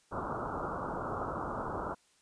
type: low-pass noise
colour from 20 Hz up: white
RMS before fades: -37 dBFS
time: 0.11-1.95 s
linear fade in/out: 20 ms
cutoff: 1400 Hz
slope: 96 dB/octave
effects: white hiss -68 dBFS RMS until 2.21 s + resampled to 22050 Hz